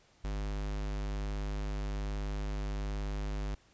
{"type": "tone", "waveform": "square", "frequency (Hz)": 50.6, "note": "G#1", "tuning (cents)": -44, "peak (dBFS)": -34, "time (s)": [0.24, 3.55], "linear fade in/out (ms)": 5, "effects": ["pink hiss -65 dBFS RMS until 3.73 s", "resampled to 16000 Hz"]}